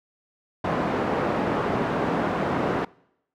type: band-pass noise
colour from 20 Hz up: pink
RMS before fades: -25 dBFS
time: 0.64-2.85 s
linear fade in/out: 5 ms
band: 180 to 1200 Hz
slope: 12 dB/octave
effects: noise-tail reverb RT60 0.8 s tail -24 dB re dry